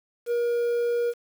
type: tone with quantisation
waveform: triangle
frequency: 475.5 Hz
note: A#4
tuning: 34 cents sharp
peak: -20 dBFS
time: 0.26-1.14 s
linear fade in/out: 50 ms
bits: 8
effects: none